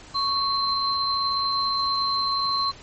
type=tone pair together; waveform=sine; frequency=1108.7 / 4112 Hz; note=C#6 / C8; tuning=0 / -31 cents; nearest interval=octave + major seventh; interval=2269 cents; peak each=-24 dBFS; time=0.14-2.72 s; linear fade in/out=20 ms; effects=pink hiss -45 dBFS RMS until 2.82 s + MP3 32 kbps